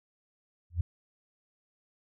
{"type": "tone with exponential growth", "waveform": "sine", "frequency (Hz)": 85.5, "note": "F2", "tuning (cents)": -36, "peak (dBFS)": -21, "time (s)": [0.7, 0.81], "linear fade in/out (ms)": 5, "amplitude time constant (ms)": 22, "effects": []}